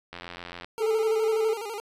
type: click train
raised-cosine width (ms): 0.3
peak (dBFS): -22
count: 46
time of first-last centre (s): 0.13-0.645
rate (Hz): 87.3
type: tone with vibrato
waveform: 25% pulse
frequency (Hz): 432.8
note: A4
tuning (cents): -29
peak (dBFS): -29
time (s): 0.78-1.8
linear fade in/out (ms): 0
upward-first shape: square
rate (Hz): 12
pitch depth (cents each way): 100
type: tone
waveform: triangle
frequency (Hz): 440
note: A4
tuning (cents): 0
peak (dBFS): -20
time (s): 0.8-1.54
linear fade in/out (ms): 10
effects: resampled to 32000 Hz